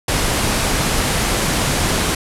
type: low-pass noise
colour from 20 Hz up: pink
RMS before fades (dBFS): -18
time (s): 0.08-2.15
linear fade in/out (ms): 5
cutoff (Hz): 12000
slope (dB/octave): 48
effects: none